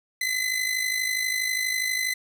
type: tone with amplitude modulation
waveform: sawtooth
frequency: 2027 Hz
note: B6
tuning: 45 cents sharp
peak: -18 dBFS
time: 0.21-2.14 s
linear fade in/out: 5 ms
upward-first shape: sine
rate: 52.3 Hz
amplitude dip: 60%
effects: none